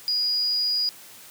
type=tone; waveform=sine; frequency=4894 Hz; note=D#8; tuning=29 cents flat; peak=-21 dBFS; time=0.08-0.89 s; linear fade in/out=0 ms; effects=white hiss -46 dBFS RMS until 1.3 s + high-pass 100 Hz 12 dB/octave